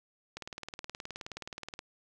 click train, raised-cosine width 0.2 ms, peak -23 dBFS, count 28, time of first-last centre 0.37-1.791 s, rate 19 Hz, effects none

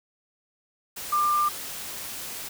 sine tone in noise, 1193 Hz, D6, 27 cents sharp, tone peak -20 dBFS, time 1.12-1.49 s, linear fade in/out 10 ms, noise white, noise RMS -36 dBFS, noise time 0.96-2.49 s, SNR +13 dB, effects none

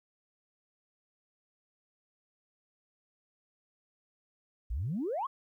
sine exponential sweep, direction up, 49.18 to 1165 Hz, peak -30 dBFS, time 4.7-5.27 s, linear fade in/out 10 ms, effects tanh soft clip ceiling -26 dBFS + 12-bit

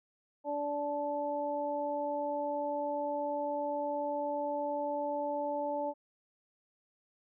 harmonic tone, 290.7 Hz, D4, 18 cents flat, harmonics 1 / 2 / 3, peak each -40 / -34 / -36 dBFS, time 0.44-5.94 s, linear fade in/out 50 ms, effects none

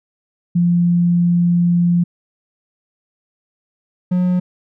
sine / triangle tone pair in turn, 173.7 / 180.41 Hz, F3 / F#3, -9 / -43 cents, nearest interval minor second, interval 66 cents, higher second, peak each -11 dBFS, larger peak neither, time 0.55-2.04 / 4.11-4.4 s, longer first, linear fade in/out 10 ms, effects none

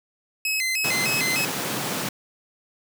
sawtooth tone with vibrato, 2300 Hz, D7, 37 cents flat, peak -19 dBFS, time 0.45-1.45 s, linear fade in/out 2 ms, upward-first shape square, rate 3.3 Hz, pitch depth 190 cents each way
pink high-pass noise, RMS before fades -28 dBFS, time 0.84-2.09 s, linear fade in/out 5 ms, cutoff 120 Hz, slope 48 dB/octave
effects none

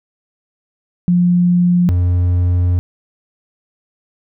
sine / triangle tone pair in turn, 176.7 / 88.76 Hz, F3 / F2, +21 / +29 cents, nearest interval octave, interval 1192 cents, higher first, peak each -9 / -9 dBFS, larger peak neither, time 1.08-1.89 / 1.89-2.79 s, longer second, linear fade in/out 0 ms, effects none

